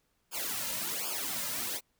white noise with flanger, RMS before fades -35 dBFS, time 0.31-1.81 s, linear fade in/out 50 ms, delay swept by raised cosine 0.5 to 2.7 ms, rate 1.3 Hz, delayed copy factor -0.95, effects pink hiss -75 dBFS RMS until 1.99 s

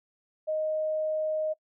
sine tone, 622.3 Hz, D#5, in tune, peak -26 dBFS, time 0.47-1.54 s, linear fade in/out 20 ms, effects noise-tail reverb RT60 0.1 s tail -21 dB re dry

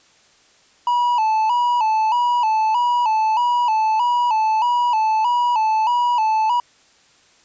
triangle tone with vibrato, 920 Hz, A#5, 23 cents flat, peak -13 dBFS, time 0.87-6.6 s, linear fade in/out 2 ms, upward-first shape square, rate 1.6 Hz, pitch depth 89 cents each way, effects white hiss -54 dBFS RMS until 7.44 s + resampled to 16000 Hz

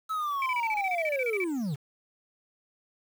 triangle linear sweep, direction down, 1311 to 126.2 Hz, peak -26 dBFS, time 0.09-1.76 s, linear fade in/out 20 ms
sine tone bursts, 2308 Hz, D7, 31 cents flat, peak -28 dBFS, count 15, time 0.42-1.441 s, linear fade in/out 2 ms, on 41 ms, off 29 ms
effects 8-bit

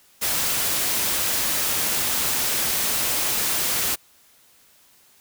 white noise, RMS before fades -23 dBFS, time 0.21-3.96 s, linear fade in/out 20 ms, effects white hiss -56 dBFS RMS until 5.2 s

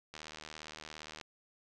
click train, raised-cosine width 0.2 ms, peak -28 dBFS, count 84, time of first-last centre 0.14-1.212 s, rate 77.4 Hz, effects resampled to 24000 Hz + 9-bit

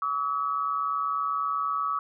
sine tone pair together, 1143.9 / 1284 Hz, D6 / E6, -46 / -46 cents, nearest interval major second, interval 200 cents, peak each -28 dBFS, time 0.02-1.99 s, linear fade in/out 2 ms, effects none

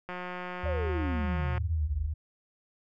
click train, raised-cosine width 0.5 ms, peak -23 dBFS, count 269, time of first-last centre 0.09-1.579 s, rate 180 Hz
sine tone with vibrato, 77.78 Hz, D#2, in tune, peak -29 dBFS, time 0.63-2.14 s, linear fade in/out 10 ms, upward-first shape sine, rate 1.2 Hz, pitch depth 21 cents each way
sine exponential sweep, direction down, 600 to 45.82 Hz, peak -32 dBFS, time 0.65-2.08 s, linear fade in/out 10 ms
effects none

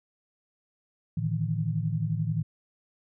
sine tone cluster, 111.5 / 152.3 / 163.8 Hz, A2 / D#3 / E3, +23 / -37 / -11 cents, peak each -30 dBFS, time 1.17-2.43 s, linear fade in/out 5 ms, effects none

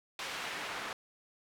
pink noise with band-pass filter sweep, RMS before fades -40 dBFS, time 0.19-0.93 s, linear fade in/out 2 ms, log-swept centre 2400 to 1400 Hz, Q 0.73, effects none

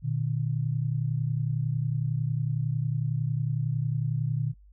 sine tone pair together, 119.2 / 150.18 Hz, A#2 / D3, +39 / +39 cents, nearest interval major third, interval 400 cents, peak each -28 dBFS, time 0.02-4.54 s, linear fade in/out 50 ms, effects noise-tail reverb RT60 0.1 s tail -22 dB re dry + added 50 Hz sine -51 dBFS peak until 4.72 s

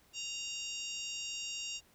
harmonic tone with a mistuned harmonic, 932 Hz, A#5, 1 cent flat, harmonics 3 / 4 / 5 / 6 / 7 / 8, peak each -41 / -49 / -49 / -46 / -47 / -47 dBFS, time 0.13-1.81 s, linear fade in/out 50 ms, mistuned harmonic 7, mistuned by +53 cents, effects pink hiss -66 dBFS RMS until 1.94 s

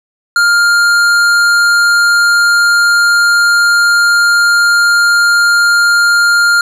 sine tone with hard clipping, 1404 Hz, F6, 9 cents sharp, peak -8 dBFS, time 0.36-6.61 s, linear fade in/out 2 ms, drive 12 dB, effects none

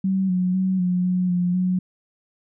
sine tone with pitch steps, 191 / 182.2 / 188 / 180.1 / 182 / 177.7 / 183.1 Hz, G3 / F#3 / F#3 / F#3 / F#3 / F3 / F#3, -45 / -26 / +28 / -46 / -28 / +30 / -18 cents, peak -18 dBFS, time 0.04-1.79 s, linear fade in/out 5 ms, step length 250 ms, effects none

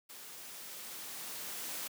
white noise with level ramp, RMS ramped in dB -50 to -40 dBFS, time 0.09-1.88 s, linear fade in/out 10 ms, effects high-pass 150 Hz 12 dB/octave

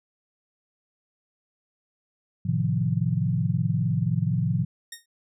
sine chord, F dominant seventh, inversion first, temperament equal, 110 / 130.81 / 155.56 / 174.61 Hz, A2 / C3 / Eb3 / F3, 0 / 0 / 0 / 0 cents, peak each -27 dBFS, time 2.45-4.65 s, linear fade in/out 10 ms
10% pulse tone with exponential decay, 1854 Hz, A#6, 10 cents flat, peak -24 dBFS, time 4.92-5.06 s, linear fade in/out 5 ms, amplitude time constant 29 ms
effects none

